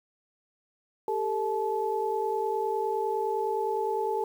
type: tone cluster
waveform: sine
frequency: 398.4 / 448.2 / 865 Hz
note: G4 / A4 / A5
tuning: +28 / +32 / -30 cents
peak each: -31 / -30 / -30 dBFS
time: 1.08-4.24 s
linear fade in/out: 2 ms
effects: 9-bit